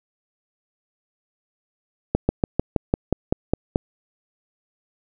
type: slowing click train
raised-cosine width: 2 ms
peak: -4 dBFS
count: 10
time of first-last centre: 2.15-3.759 s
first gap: 140 ms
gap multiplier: 1.06
effects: none